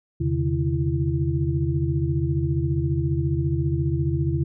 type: tone cluster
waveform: sine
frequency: 81.5 / 132.6 / 147.3 / 335.1 Hz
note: E2 / C3 / D3 / E4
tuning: -19 / +23 / +6 / +29 cents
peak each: -26 / -24 / -26 / -28 dBFS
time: 0.2-4.44 s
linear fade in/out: 10 ms
effects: none